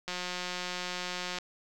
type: click train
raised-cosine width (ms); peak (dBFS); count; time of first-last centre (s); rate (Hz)
0.2; -18; 236; 0.08-1.386; 180
effects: none